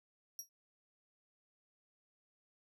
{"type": "tone with exponential decay", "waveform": "sawtooth", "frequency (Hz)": 5670, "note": "F8", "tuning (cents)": 25, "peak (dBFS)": -36, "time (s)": [0.39, 0.49], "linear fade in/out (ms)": 1, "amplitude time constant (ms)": 20, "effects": []}